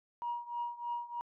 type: tone with tremolo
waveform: sine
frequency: 953 Hz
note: A#5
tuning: 38 cents sharp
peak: -31 dBFS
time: 0.22-1.21 s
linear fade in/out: 0 ms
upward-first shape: triangle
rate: 3.2 Hz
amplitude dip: 90%
effects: tanh soft clip ceiling -29 dBFS